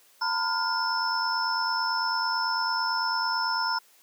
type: tone cluster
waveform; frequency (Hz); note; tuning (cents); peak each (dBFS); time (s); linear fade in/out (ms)
sine; 914 / 1003 / 1416 / 5280; A#5 / B5 / F6 / E8; -34 / +26 / +23 / +2; -30; 0.21-3.79; 10
effects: white hiss -59 dBFS RMS until 4.02 s + high-pass 300 Hz 12 dB/octave